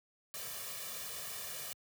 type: noise with comb filter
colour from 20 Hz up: white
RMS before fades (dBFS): -43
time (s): 0.34-1.73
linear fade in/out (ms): 0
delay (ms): 1.7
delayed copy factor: +0.75
effects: high-pass 80 Hz 12 dB/octave